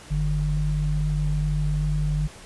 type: tone pair together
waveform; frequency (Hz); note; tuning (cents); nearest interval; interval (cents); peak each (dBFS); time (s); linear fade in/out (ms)
sine; 47.48 / 150.4; F#1 / D3; +45 / +42; octave + minor sixth; 1997; -24 / -23; 0.1-2.28; 20
effects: pink hiss -45 dBFS RMS until 2.45 s + resampled to 24000 Hz